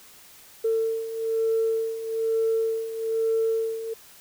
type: beating tone pair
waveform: sine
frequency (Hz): 448.4 / 449.5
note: A4 / A4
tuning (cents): +33 / +37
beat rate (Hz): 1.1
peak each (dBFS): -28 / -23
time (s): 0.64-3.94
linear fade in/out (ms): 10
effects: tanh soft clip ceiling -15 dBFS + white hiss -50 dBFS RMS until 4.2 s